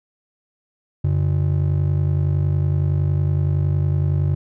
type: ring-modulated tone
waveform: triangle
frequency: 116.54 Hz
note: A#2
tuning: in tune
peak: -11 dBFS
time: 1.04-4.35 s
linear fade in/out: 5 ms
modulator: 25.4 Hz
effects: none